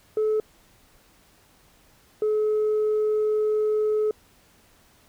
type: tone pair in turn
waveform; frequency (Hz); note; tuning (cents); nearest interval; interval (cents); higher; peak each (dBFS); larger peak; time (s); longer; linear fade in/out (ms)
sine; 431.7 / 427.7; A4 / A4; -33 / -49; unison; 16; first; -18; neither; 0.17-0.4 / 2.22-4.11; second; 2
effects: tanh soft clip ceiling -18 dBFS + pink hiss -58 dBFS RMS until 5.08 s